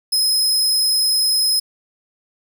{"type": "tone", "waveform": "sawtooth", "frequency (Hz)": 5110, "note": "D#8", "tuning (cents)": 45, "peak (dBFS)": -12, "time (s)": [0.12, 1.6], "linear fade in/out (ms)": 10, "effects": []}